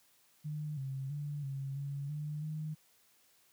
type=tone with pitch steps; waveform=sine; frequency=150.9 / 134.6 / 146.1 / 136.5 / 140.7 / 149.8 / 154.6 Hz; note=D3 / C3 / D3 / C#3 / C#3 / D3 / D#3; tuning=+47 / +49 / -9 / -26 / +26 / +35 / -11 cents; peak=-36 dBFS; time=0.44-2.75 s; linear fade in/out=20 ms; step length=330 ms; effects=white hiss -68 dBFS RMS until 3.52 s + high-pass 60 Hz 12 dB/octave